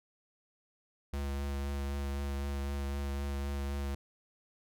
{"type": "tone with vibrato", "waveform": "square", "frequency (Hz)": 70, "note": "C#2", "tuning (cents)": 18, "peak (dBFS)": -34, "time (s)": [1.13, 3.95], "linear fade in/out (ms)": 5, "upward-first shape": "triangle", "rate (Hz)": 3.9, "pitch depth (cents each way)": 20, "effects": []}